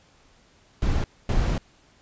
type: noise bursts at uneven times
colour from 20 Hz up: brown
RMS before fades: -22 dBFS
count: 2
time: 0.82-1.04 / 1.29-1.58 s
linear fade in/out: 2 ms
effects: pink hiss -58 dBFS RMS until 2.01 s + resampled to 16000 Hz